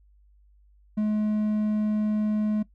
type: tone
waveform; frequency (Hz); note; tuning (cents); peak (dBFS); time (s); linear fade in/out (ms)
triangle; 212.6; G#3; +41; -20; 0.97-2.63; 10
effects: noise-tail reverb RT60 0.1 s tail -18 dB re dry + added 50 Hz sine -55 dBFS peak until 2.74 s